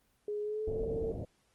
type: tone with pitch glide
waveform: sine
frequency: 417.3 to 449.8 Hz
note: G#4 to A4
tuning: +8 to +38 cents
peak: -33 dBFS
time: 0.28-1.12 s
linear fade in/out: 2 ms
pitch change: +130 cents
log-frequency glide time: 0.42-0.85 s
type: low-pass noise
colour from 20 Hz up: pink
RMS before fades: -39 dBFS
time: 0.67-1.25 s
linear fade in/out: 5 ms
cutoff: 660 Hz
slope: 48 dB/octave
effects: pink hiss -72 dBFS RMS until 1.54 s + Opus 24 kbps